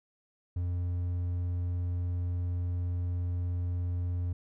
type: tone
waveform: triangle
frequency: 88.3 Hz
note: F2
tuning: 20 cents sharp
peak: -27 dBFS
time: 0.56-4.33 s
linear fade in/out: 5 ms
effects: none